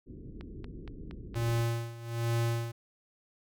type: low-pass noise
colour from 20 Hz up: pink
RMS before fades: -44 dBFS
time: 0.06-1.63 s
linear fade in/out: 20 ms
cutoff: 410 Hz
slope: 48 dB/octave
type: click train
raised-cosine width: 0.3 ms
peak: -31 dBFS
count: 6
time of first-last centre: 0.41-1.578 s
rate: 4.28 Hz
type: tone with tremolo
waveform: square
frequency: 116.54 Hz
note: A#2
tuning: in tune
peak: -27 dBFS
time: 1.35-2.72 s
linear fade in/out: 10 ms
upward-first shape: sine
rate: 1.2 Hz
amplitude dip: 85%
effects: none